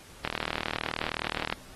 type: click train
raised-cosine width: 0.3 ms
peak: -13 dBFS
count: 51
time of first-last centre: 0.25-1.526 s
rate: 39.2 Hz
effects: pink hiss -51 dBFS RMS until 1.75 s + AAC 32 kbps